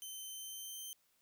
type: tone with pitch glide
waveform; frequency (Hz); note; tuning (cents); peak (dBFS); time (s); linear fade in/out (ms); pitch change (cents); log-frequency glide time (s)
10% pulse; 3083 to 3112; G7 to G7; -29 to -13; -37; 0.02-0.93; 0; +16; 0.3-0.79
effects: white hiss -75 dBFS RMS until 1.21 s